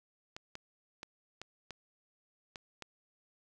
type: clicks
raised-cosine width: 0.2 ms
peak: -26 dBFS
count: 7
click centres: 0.365 / 0.554 / 1.031 / 1.416 / 1.707 / 2.558 / 2.823 s
effects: none